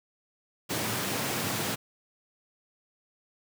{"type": "high-pass noise", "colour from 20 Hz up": "pink", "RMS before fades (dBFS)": -31, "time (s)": [0.69, 1.76], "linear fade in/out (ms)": 20, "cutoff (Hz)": 100, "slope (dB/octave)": 48, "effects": []}